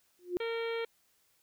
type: tone with exponential growth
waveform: sine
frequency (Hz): 356.1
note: F4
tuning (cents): +34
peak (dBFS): -25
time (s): 0.19-0.37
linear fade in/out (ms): 0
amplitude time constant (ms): 39
type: harmonic tone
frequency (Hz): 459.5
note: A#4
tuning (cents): -25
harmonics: 1 / 2 / 3 / 4 / 5 / 6 / 7 / 8 / 9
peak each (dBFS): -33 / -46 / -45 / -47 / -43 / -54 / -47 / -56 / -56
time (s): 0.4-0.85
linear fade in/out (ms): 5
effects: white hiss -71 dBFS RMS until 1.42 s